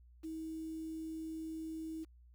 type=tone with quantisation; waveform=sine; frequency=320 Hz; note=D#4; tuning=49 cents sharp; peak=-40 dBFS; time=0.23-2.05 s; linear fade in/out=20 ms; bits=10; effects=added 60 Hz sine -58 dBFS peak until 2.34 s